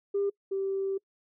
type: tone pair in turn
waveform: sine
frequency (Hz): 400.3 / 388.9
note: G4 / G4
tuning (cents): +36 / -14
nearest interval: minor second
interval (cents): 50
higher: first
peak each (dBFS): -24 / -27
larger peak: first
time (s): 0.14-0.3 / 0.51-0.98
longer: second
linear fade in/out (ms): 10
effects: noise-tail reverb RT60 0.1 s tail -25 dB re dry + tanh soft clip ceiling -21 dBFS